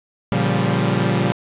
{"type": "chord", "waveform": "sawtooth", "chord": "G half-diminished seventh", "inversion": "first", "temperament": "equal with one note detuned", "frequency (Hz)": [116.54, 141.01, 174.61, 196], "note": ["Bb2", "Db3", "F3", "G3"], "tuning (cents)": [0, 30, 0, 0], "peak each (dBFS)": -18, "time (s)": [0.32, 1.32], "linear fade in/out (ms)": 0, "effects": ["resampled to 8000 Hz", "8-bit"]}